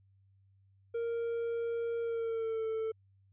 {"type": "tone with pitch glide", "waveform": "triangle", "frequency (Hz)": [465, 443.2], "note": ["A#4", "A4"], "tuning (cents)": [-4, 13], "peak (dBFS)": -30, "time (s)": [0.94, 2.92], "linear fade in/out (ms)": 10, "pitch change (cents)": -83, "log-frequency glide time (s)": [2.01, 2.66], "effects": ["added 97 Hz sine -63 dBFS peak until 3.32 s", "resampled to 8000 Hz"]}